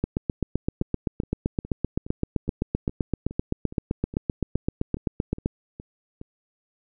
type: two click trains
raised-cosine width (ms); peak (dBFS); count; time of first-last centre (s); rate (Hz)
3; -24 / -10; 14 / 43; 0.82-6.214 / 0.04-5.459; 2.41 / 7.75
effects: none